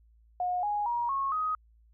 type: tone with pitch steps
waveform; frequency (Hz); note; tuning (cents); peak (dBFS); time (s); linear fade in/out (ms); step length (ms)
sine; 721 / 828.2 / 951.4 / 1092.8 / 1255.3; F#5 / G#5 / A#5 / C#6 / D#6; -45 / -5 / +35 / -25 / +15; -27; 0.4-1.55; 2; 230
effects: added 56 Hz sine -58 dBFS peak until 1.93 s